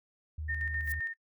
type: tone with vibrato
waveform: sine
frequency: 77.2 Hz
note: D#2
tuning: 13 cents flat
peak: -35 dBFS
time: 0.38-1 s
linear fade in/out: 5 ms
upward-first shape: triangle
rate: 14 Hz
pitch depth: 20 cents each way
type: tone with tremolo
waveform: sine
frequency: 1826 Hz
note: A#6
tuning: 36 cents flat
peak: -31 dBFS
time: 0.48-1.14 s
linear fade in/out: 20 ms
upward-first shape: square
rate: 7.6 Hz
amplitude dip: 45%
type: noise with exponential growth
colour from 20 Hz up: violet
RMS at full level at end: -38 dBFS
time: 0.8-0.92 s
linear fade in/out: 0 ms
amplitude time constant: 24 ms
effects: noise-tail reverb RT60 0.1 s tail -23 dB re dry